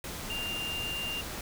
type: tone in noise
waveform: sine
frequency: 2794 Hz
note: F7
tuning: in tune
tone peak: -33 dBFS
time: 0.3-1.21 s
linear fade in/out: 2 ms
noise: pink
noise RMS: -39 dBFS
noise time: 0.04-1.41 s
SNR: +3 dB
effects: none